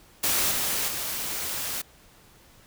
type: noise with level steps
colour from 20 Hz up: white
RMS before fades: -24 / -27 / -31 dBFS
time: 0.23-1.82 s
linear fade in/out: 10 ms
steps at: 0.51 / 0.88 s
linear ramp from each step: 2 ms
effects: pink hiss -55 dBFS RMS until 2.66 s